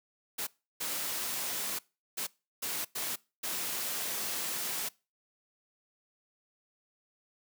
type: noise bursts at uneven times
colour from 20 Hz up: white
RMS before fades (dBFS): -35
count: 6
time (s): 0.38-0.47 / 0.8-1.79 / 2.17-2.27 / 2.62-2.85 / 2.95-3.16 / 3.43-4.89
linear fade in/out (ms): 10
effects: noise-tail reverb RT60 0.3 s tail -23 dB re dry + high-pass 150 Hz 12 dB/octave